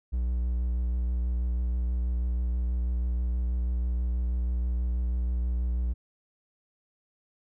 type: tone with vibrato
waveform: triangle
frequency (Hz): 60.6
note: B1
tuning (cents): -32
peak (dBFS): -23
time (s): 0.12-5.94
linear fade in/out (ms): 20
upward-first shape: sine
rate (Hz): 6.2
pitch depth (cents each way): 24
effects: none